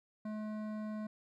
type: tone with hard clipping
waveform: sine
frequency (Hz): 214.1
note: A3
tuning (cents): -47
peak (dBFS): -40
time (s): 0.25-1.07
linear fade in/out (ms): 5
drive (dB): 13
effects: none